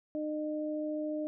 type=tone pair together; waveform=sine; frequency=304.6 / 609.2 Hz; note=D#4 / D#5; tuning=-37 / -37 cents; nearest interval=octave; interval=1200 cents; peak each=-34 / -36 dBFS; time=0.15-1.27 s; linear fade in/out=0 ms; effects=none